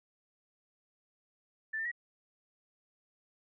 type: tone with pitch steps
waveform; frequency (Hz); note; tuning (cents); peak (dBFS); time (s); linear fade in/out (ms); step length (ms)
sine; 1764 / 1801 / 1912; A6 / A6 / A#6; +4 / +40 / +43; -33; 1.73-1.916; 10; 62
effects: none